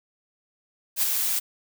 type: noise with ADSR envelope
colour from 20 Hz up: blue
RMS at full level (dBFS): -21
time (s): 0.96-1.4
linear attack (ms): 62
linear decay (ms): 20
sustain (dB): -4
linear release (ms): 18
effects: none